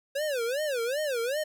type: tone with vibrato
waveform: square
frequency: 532 Hz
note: C5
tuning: 29 cents sharp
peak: -28 dBFS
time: 0.15-1.44 s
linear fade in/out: 10 ms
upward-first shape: sine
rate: 2.6 Hz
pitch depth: 260 cents each way
effects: none